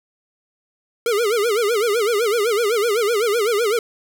square tone with vibrato, 440 Hz, A4, in tune, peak -17 dBFS, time 1.06-3.79 s, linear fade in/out 2 ms, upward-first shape sine, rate 7.9 Hz, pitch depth 170 cents each way, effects none

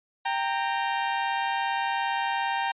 sawtooth tone pair together, 787.6 / 925 Hz, G5 / A#5, +8 / -14 cents, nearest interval minor third, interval 278 cents, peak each -24 dBFS, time 0.25-2.72 s, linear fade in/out 10 ms, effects resampled to 8000 Hz

